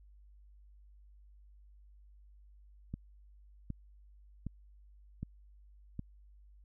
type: click train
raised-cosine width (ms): 5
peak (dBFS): -26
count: 5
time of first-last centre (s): 2.94-5.993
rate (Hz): 1.31
effects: added 50 Hz sine -56 dBFS peak until 6.64 s